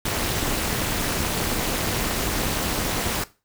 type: noise with amplitude modulation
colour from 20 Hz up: pink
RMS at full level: -21 dBFS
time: 0.05-3.24 s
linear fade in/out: 5 ms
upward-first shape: sine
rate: 267 Hz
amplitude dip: 90%
effects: noise-tail reverb RT60 0.3 s tail -17 dB re dry